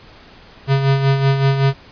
square tone with tremolo, 136.7 Hz, C#3, 24 cents flat, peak -11 dBFS, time 0.67-1.74 s, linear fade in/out 50 ms, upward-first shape sine, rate 5.3 Hz, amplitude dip 55%, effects pink hiss -43 dBFS RMS until 1.91 s + resampled to 11025 Hz

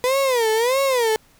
35% pulse tone with vibrato, 490 Hz, B4, 14 cents flat, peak -15 dBFS, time 0.04-1.16 s, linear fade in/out 0 ms, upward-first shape sine, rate 1.6 Hz, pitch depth 200 cents each way, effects pink hiss -55 dBFS RMS until 1.39 s

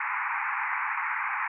pink band-pass noise, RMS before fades -30 dBFS, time 0-1.48 s, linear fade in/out 5 ms, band 840 to 2400 Hz, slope 96 dB/octave, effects none

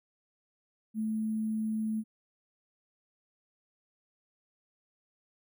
sine tone with sample-and-hold, 218 Hz, A3, 16 cents flat, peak -29 dBFS, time 0.94-2.04 s, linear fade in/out 50 ms, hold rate 11025 Hz, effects none

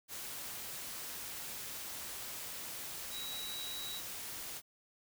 sine tone in noise, 3879 Hz, B7, 32 cents flat, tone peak -42 dBFS, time 3.1-4.02 s, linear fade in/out 50 ms, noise white, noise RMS -44 dBFS, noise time 0.08-4.62 s, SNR -1 dB, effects none

